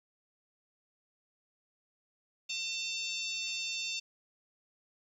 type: harmonic tone with a mistuned harmonic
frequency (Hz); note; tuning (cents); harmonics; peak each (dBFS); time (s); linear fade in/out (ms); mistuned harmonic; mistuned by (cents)
899; A5; +37; 3 / 4 / 5 / 6 / 7 / 8; -38 / -40 / -42 / -44 / -45 / -46; 2.49-4; 10; 7; -33
effects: 11-bit